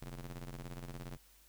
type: ring-modulated tone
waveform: sawtooth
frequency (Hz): 87.31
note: F2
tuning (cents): 0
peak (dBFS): -37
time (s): 0.02-1.17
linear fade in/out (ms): 0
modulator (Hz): 52.2
effects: added 50 Hz sine -66 dBFS peak until 1.48 s + white hiss -65 dBFS RMS until 1.48 s